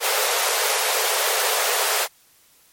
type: high-pass noise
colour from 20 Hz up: pink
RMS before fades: -21 dBFS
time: 0-2.08 s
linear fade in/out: 50 ms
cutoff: 410 Hz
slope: 96 dB/octave
effects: white hiss -56 dBFS RMS until 2.72 s + MP3 64 kbps